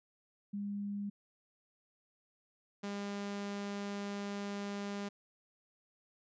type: tone pair in turn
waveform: sine / sawtooth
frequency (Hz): 202.7 / 201.8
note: G#3 / G#3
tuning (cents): -42 / -49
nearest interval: unison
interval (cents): 7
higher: first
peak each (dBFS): -36 / -34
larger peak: second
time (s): 0.53-1.1 / 2.83-5.09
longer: second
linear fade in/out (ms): 10
effects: resampled to 16000 Hz